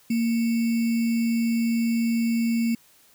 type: tone with sample-and-hold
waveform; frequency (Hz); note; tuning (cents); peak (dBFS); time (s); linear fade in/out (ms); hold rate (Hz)
sine; 230.7; A#3; -18; -20; 0.1-2.75; 5; 2450
effects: white hiss -57 dBFS RMS until 3.14 s